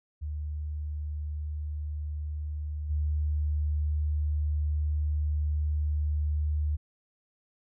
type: tone with level steps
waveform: sine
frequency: 75.1 Hz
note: D2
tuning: 39 cents sharp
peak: -31 / -25 dBFS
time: 0.21-6.77 s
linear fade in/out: 20 ms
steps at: 2.89 s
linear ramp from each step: 20 ms
effects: none